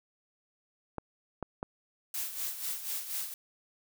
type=clicks; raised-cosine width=1 ms; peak=-21 dBFS; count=3; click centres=0.983 / 1.427 / 1.629 s
type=noise with tremolo; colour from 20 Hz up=blue; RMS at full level=-34 dBFS; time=2.14-3.34 s; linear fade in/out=2 ms; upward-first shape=sine; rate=4.1 Hz; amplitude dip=65%
effects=none